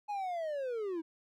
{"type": "linear sweep", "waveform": "triangle", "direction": "down", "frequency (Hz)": [845, 312.8], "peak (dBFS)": -32, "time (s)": [0.08, 1.02], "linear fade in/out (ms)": 20, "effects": []}